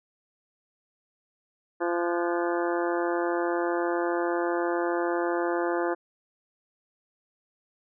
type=harmonic tone with a mistuned harmonic; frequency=172.5 Hz; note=F3; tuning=21 cents flat; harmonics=2 / 3 / 4 / 5 / 6 / 7 / 8 / 9 / 10; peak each=-27 / -31 / -33 / -35 / -37 / -38 / -39 / -40 / -41 dBFS; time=1.8-5.95 s; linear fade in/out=20 ms; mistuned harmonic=8; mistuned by=+81 cents; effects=none